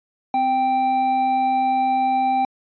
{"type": "tone pair together", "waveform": "triangle", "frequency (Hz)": [258.5, 784], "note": ["C4", "G5"], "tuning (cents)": [-21, 0], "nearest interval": "octave + perfect fifth", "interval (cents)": 1921, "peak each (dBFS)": [-25, -15], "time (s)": [0.34, 2.45], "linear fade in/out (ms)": 2, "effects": ["resampled to 11025 Hz"]}